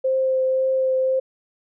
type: tone with vibrato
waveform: sine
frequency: 523.3 Hz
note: C5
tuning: in tune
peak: -17 dBFS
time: 0.04-1.2 s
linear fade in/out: 10 ms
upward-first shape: triangle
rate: 1.9 Hz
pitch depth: 11 cents each way
effects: none